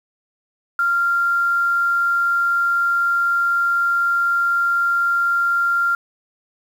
sine tone with quantisation, 1388 Hz, F6, 11 cents flat, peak -15 dBFS, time 0.79-5.95 s, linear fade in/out 2 ms, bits 7, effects none

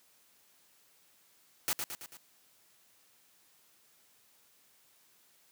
white noise with echo, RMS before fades -31 dBFS, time 1.68-1.73 s, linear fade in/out 0 ms, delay 110 ms, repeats 4, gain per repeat -5 dB, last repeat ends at 2.17 s, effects white hiss -66 dBFS RMS until 5.51 s + high-pass 100 Hz 12 dB/octave

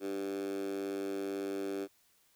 10% pulse tone with high-pass filter, 98 Hz, G2, in tune, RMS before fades -37 dBFS, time 0-1.88 s, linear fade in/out 50 ms, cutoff 340 Hz, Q 8.9, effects white hiss -69 dBFS RMS until 2.35 s

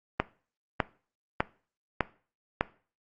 click train, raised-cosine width 0.5 ms, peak -8 dBFS, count 5, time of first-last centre 0.2-2.61 s, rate 1.66 Hz, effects noise-tail reverb RT60 0.4 s tail -19 dB re dry + Opus 32 kbps

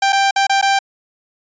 sawtooth tone with dropouts, 787 Hz, G5, 7 cents sharp, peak -8 dBFS, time 0.02-0.79 s, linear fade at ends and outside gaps 5 ms, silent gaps 0.124-0.128 / 0.31-0.36 / 0.469-0.495 / 0.614-0.625 s, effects resampled to 16000 Hz

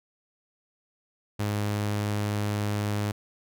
sawtooth tone, 103.83 Hz, G#2, in tune, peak -22 dBFS, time 1.39-3.12 s, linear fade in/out 10 ms, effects none

